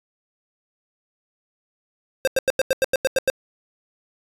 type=tone bursts; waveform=square; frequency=528 Hz; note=C5; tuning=16 cents sharp; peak=-16 dBFS; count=10; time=2.25-3.3 s; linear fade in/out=0 ms; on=24 ms; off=90 ms; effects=resampled to 32000 Hz